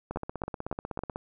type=two click trains; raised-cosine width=1 ms; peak=-20 / -18 dBFS; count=18 / 4; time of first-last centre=0.11-1.159 / 0.16-0.991 s; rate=16.2 / 3.61 Hz; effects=none

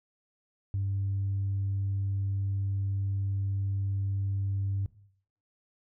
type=tone; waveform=sine; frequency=98.3 Hz; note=G2; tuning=5 cents sharp; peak=-26 dBFS; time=0.74-4.86 s; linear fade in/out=0 ms; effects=noise-tail reverb RT60 0.6 s tail -18 dB re dry + tanh soft clip ceiling -24 dBFS

